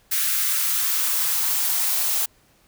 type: noise with high-pass filter sweep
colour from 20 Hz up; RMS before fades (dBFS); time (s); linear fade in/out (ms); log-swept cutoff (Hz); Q
blue; -22; 0.11-2.26; 10; 1600 to 660; 2.1
effects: pink hiss -59 dBFS RMS until 2.67 s